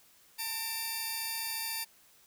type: tone cluster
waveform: 10% pulse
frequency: 901 / 2329 / 4732 Hz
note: A5 / D7 / D8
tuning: +41 / -15 / +12 cents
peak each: -31 / -32 / -30 dBFS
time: 0.38-1.85 s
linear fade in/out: 20 ms
effects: white hiss -62 dBFS RMS until 2.26 s